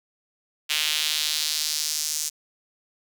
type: tone with high-pass filter sweep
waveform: sawtooth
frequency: 152.7 Hz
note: D#3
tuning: 32 cents flat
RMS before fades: -26 dBFS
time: 0.69-2.3 s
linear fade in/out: 20 ms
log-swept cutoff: 2900 to 6400 Hz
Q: 2
effects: none